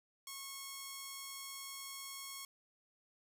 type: tone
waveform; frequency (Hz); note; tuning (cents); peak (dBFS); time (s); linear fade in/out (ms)
5% pulse; 1094; C#6; -23; -33; 0.27-2.45; 2
effects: none